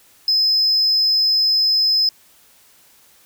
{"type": "tone", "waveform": "sine", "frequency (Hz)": 5100, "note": "D#8", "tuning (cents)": 42, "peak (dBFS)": -11, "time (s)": [0.28, 2.09], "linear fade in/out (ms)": 2, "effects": ["tanh soft clip ceiling -12 dBFS", "white hiss -52 dBFS RMS until 3.25 s"]}